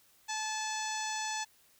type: harmonic tone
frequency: 867 Hz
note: A5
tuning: 26 cents flat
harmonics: 1 / 2 / 3 / 4 / 5 / 6 / 7 / 8 / 9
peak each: -37 / -41 / -44 / -45 / -45 / -47 / -42 / -46 / -46 dBFS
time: 0.28-1.45 s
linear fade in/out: 20 ms
effects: white hiss -65 dBFS RMS until 1.79 s